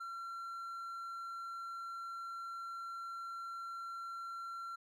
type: tone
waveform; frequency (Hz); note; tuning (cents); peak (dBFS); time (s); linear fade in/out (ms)
triangle; 1363; F6; -43; -40; 0-4.76; 10
effects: none